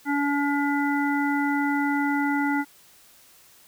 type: harmonic tone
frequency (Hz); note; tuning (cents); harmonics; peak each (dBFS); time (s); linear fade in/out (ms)
285.4; D4; -49; 1 / 3 / 5 / 7; -23 / -28 / -30 / -31; 0.05-2.65; 50
effects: white hiss -54 dBFS RMS until 3.67 s

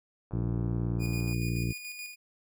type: click train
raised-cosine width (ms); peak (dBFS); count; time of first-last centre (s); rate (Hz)
1; -35; 104; 0.31-1.33; 101
type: harmonic tone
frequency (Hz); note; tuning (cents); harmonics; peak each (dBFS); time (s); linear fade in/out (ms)
58.4; A#1; +4; 1 / 2 / 3 / 4 / 5 / 6 / 7 / 8; -35 / -30 / -34 / -46 / -39 / -41 / -51 / -51; 0.32-1.73; 20
type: tone with tremolo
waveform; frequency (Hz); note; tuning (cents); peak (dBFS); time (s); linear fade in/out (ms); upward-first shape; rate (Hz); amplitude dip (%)
sawtooth; 2451; D#7; -27; -34; 0.99-2.16; 50; square; 7; 40
effects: none

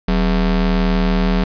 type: ring-modulated tone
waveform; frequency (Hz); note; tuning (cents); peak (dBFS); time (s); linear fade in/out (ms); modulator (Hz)
square; 113.3; A#2; -49; -11; 0.08-1.44; 5; 72.9
effects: resampled to 11025 Hz + 8-bit

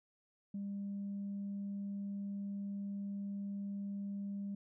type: tone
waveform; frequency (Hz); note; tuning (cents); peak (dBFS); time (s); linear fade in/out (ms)
sine; 200; G3; +35; -37; 0.54-4.55; 5
effects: tanh soft clip ceiling -35 dBFS

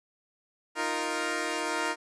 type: chord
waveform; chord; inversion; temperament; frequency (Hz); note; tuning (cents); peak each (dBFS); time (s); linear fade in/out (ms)
10% pulse; Eb suspended second; none; equal; 311.1 / 349.2 / 466.2; Eb4 / F4 / Bb4; 0 / 0 / 0; -25; 0.75-1.96; 50
effects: resampled to 24000 Hz

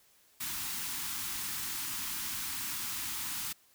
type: band-stop noise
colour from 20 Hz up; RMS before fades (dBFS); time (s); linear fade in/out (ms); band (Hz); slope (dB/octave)
white; -37; 0.4-3.53; 10; 340 to 840; 48
effects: white hiss -65 dBFS RMS until 3.74 s

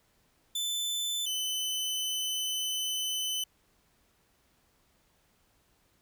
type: tone pair in turn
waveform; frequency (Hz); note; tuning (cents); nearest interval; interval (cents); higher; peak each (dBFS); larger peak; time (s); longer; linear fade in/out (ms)
sawtooth; 3520 / 3028; A7 / F#7; 0 / +39; minor third; 261; first; -27; neither; 0.55-1.26 / 1.26-3.44; second; 5
effects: pink hiss -69 dBFS RMS until 6.01 s

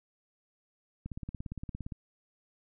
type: click train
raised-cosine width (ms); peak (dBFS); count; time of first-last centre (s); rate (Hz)
5; -26; 16; 1.06-1.922; 17.4
effects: none

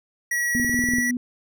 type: tone with pitch glide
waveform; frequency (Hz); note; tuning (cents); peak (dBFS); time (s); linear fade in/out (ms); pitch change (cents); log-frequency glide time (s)
square; 1923 to 1942; B6 to B6; -47 to -30; -22; 0.31-1.11; 5; +17; 0.59-0.81
type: tone with tremolo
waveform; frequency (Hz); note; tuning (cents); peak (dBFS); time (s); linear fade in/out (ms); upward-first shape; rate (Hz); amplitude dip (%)
sine; 246.4; B3; -4; -22; 0.55-1.17; 2; square; 5.5; 35
type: click train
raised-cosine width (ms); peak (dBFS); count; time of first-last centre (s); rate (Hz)
3; -19; 10; 0.55-0.985; 20.7
effects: none

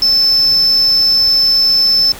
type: tone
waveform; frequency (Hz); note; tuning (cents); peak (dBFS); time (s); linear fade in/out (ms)
triangle; 5274; E8; 0; -6; 0.02-2.12; 2
effects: tanh soft clip ceiling -3 dBFS + pink hiss -31 dBFS RMS until 2.19 s

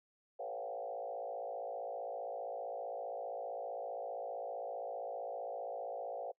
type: tone with frequency modulation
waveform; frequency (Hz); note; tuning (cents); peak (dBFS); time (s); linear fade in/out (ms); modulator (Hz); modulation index
sine; 622.3; D#5; 0; -39; 0.39-6.32; 10; 55.3; 2.7
effects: noise-tail reverb RT60 0.1 s tail -25 dB re dry

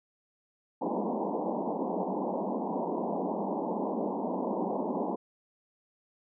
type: band-pass noise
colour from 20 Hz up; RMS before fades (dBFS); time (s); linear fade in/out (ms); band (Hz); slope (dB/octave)
pink; -32; 0.81-5.16; 10; 180 to 1000; 96
effects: none

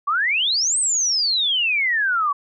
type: exponential two-way sweep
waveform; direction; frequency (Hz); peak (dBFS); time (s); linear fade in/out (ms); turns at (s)
sine; up then down; 1108.7 to 8550 to 1108.7; -17; 0.07-2.33; 10; 0.78
effects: none

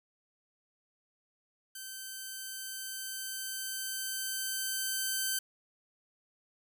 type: tone with level ramp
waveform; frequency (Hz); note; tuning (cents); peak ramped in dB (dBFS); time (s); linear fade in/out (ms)
5% pulse; 1545; G6; -26; -31 to -19; 1.75-5.39; 5
effects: none

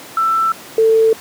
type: tone pair in turn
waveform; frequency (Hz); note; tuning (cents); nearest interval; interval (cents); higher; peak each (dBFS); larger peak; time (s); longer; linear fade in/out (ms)
sine; 1330 / 445.6; E6 / A4; +15 / +22; octave + perfect fifth; 1893; first; -12 / -8; second; 0.17-0.52 / 0.78-1.13; neither; 2
effects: pink hiss -35 dBFS RMS until 1.2 s + high-pass 200 Hz 12 dB/octave

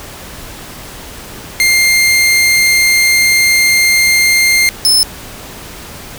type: tone pair in turn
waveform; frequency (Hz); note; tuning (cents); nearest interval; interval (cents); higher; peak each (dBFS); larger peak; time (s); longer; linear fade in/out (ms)
sawtooth; 2109 / 5244; C7 / E8; +13 / -10; octave + major third; 1577; second; -4; neither; 1.6-4.69 / 4.85-5.03; first; 0
effects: pink hiss -30 dBFS RMS until 6.18 s

